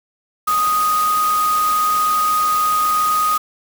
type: tone in noise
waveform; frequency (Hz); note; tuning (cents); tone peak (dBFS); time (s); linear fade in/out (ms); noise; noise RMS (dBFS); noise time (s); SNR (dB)
sine; 1244.5; D#6; 0; -14; 0.47-3.38; 10; white; -27; 0.47-3.38; +10
effects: none